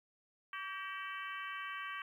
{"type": "harmonic tone with a mistuned harmonic", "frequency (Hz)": 381.8, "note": "G4", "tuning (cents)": -46, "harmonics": [3, 4, 5, 6, 7, 8], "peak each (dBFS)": [-44, -46, -48, -50, -51, -52], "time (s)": [0.53, 2.02], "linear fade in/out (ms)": 2, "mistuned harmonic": 4, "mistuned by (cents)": 57, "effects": ["12-bit"]}